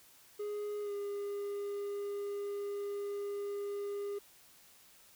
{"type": "tone with pitch glide", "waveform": "triangle", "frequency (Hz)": [415.3, 405.3], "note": ["G#4", "G#4"], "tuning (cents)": [0, -42], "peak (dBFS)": -34, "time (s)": [0.39, 4.19], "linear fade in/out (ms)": 10, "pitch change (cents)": -42, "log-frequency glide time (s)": [0.82, 0.92], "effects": ["white hiss -61 dBFS RMS until 5.15 s"]}